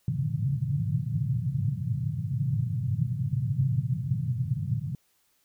pink band-pass noise, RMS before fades -28 dBFS, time 0.08-4.95 s, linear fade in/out 2 ms, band 110 to 150 Hz, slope 48 dB/octave, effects white hiss -69 dBFS RMS until 5.44 s

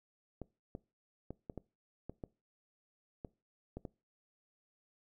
clicks, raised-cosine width 2 ms, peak -29 dBFS, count 10, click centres 0.417 / 0.751 / 1.306 / 1.498 / 1.577 / 2.096 / 2.238 / 3.248 / 3.77 / 3.852 s, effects noise-tail reverb RT60 0.3 s tail -22 dB re dry

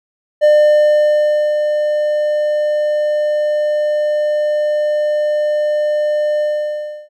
triangle tone with ADSR envelope, 600 Hz, D5, 37 cents sharp, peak -4 dBFS, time 0.41-7.09 s, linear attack 30 ms, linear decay 1100 ms, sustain -7 dB, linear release 680 ms, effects none

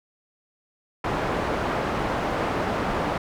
white low-pass noise, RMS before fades -26 dBFS, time 1.04-3.18 s, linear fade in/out 5 ms, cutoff 1000 Hz, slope 12 dB/octave, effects none

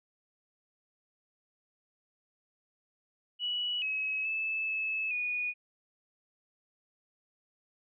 sine tone with pitch steps, 2938 / 2562 / 2618 / 2602 / 2462 Hz, F#7 / E7 / E7 / E7 / D#7, -13 / -50 / -13 / -23 / -19 cents, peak -30 dBFS, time 3.39-5.54 s, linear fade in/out 50 ms, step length 430 ms, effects none

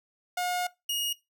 sawtooth tone pair in turn, 718 / 2872 Hz, F5 / F7, +48 / +48 cents, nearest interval 2 octaves, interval 2400 cents, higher second, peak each -24 dBFS, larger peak neither, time 0.37-0.67 / 0.89-1.13 s, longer first, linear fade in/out 5 ms, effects noise-tail reverb RT60 0.2 s tail -19 dB re dry

